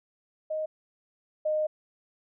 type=tone pair in turn; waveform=sine; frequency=623 / 615.5 Hz; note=D#5 / D#5; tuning=+2 / -19 cents; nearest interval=unison; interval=21 cents; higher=first; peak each=-28 / -24 dBFS; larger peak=second; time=0.5-0.66 / 1.45-1.67 s; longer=second; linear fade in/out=10 ms; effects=none